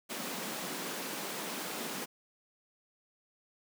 pink high-pass noise, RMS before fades -39 dBFS, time 0.09-2.06 s, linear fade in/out 20 ms, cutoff 170 Hz, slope 48 dB/octave, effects none

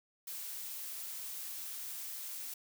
blue noise, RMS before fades -43 dBFS, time 0.27-2.54 s, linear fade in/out 5 ms, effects none

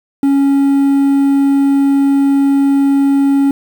triangle tone with quantisation, 277.2 Hz, C#4, in tune, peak -6 dBFS, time 0.23-3.51 s, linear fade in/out 2 ms, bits 6, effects none

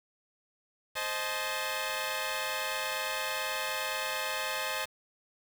10% pulse chord, A diminished, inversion first, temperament equal with one note detuned, 523.3 / 622.3 / 862.4 Hz, C5 / Eb5 / A5, 0 / 0 / -35 cents, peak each -28 dBFS, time 0.95-4.86 s, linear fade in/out 20 ms, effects 8-bit

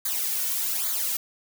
blue noise with flanger, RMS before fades -27 dBFS, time 0.05-1.17 s, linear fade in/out 5 ms, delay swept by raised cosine 0.36 to 2.46 ms, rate 1.2 Hz, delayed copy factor -0.85, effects none

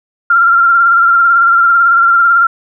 sine tone with vibrato, 1376 Hz, F6, 26 cents flat, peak -5 dBFS, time 0.3-2.47 s, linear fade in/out 5 ms, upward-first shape sine, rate 18 Hz, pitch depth 39 cents each way, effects none

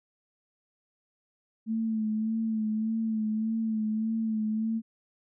sine tone with vibrato, 220 Hz, A3, in tune, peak -26 dBFS, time 1.66-4.82 s, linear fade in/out 50 ms, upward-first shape sine, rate 1.7 Hz, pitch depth 37 cents each way, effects none

